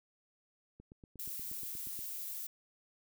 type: click train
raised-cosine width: 3 ms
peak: -40 dBFS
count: 11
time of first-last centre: 0.8-1.99 s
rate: 8.4 Hz
type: noise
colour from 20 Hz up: violet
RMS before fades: -42 dBFS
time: 1.19-2.47 s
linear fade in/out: 5 ms
effects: none